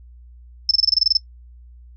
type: tone bursts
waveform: sine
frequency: 5274 Hz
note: E8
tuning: in tune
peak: -11 dBFS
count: 11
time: 0.69-1.17 s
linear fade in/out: 2 ms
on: 20 ms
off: 26 ms
effects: noise-tail reverb RT60 0.1 s tail -20 dB re dry + added 60 Hz sine -41 dBFS peak until 1.96 s